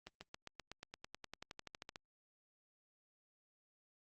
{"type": "accelerating click train", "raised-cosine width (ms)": 0.2, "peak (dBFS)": -30, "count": 20, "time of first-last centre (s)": [0.07, 1.959], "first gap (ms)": 140, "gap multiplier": 0.96, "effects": ["Opus 32 kbps"]}